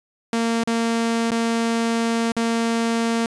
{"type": "tone with dropouts", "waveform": "sawtooth", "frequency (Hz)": 230, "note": "A#3", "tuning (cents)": -23, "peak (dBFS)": -15, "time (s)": [0.33, 3.26], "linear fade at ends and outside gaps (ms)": 2, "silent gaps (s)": [[0.637, 0.674], [1.307, 1.315], [2.32, 2.366]], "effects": ["resampled to 22050 Hz"]}